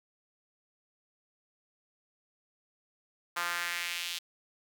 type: tone with high-pass filter sweep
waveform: sawtooth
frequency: 173.6 Hz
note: F3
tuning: 10 cents flat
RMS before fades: -35 dBFS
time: 3.36-4.19 s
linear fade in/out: 10 ms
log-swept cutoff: 1200 to 3400 Hz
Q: 2
effects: none